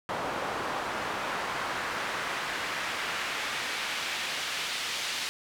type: noise with band-pass filter sweep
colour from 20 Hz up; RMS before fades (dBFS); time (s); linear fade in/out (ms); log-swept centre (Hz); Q
pink; -33; 0.09-5.29; 0; 850 to 3500; 0.96
effects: none